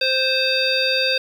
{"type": "harmonic tone", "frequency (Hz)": 523.3, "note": "C5", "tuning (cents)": 0, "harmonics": [1, 3, 5, 7, 9], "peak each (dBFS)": [-23, -26, -22, -23, -23], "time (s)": [0.01, 1.18], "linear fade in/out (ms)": 5, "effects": ["7-bit"]}